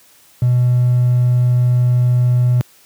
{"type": "tone with hard clipping", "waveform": "triangle", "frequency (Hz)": 123.4, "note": "B2", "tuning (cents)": -1, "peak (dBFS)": -10, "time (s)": [0.42, 2.61], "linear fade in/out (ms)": 0, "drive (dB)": 4, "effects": ["white hiss -49 dBFS RMS until 2.85 s", "high-pass 80 Hz 12 dB/octave"]}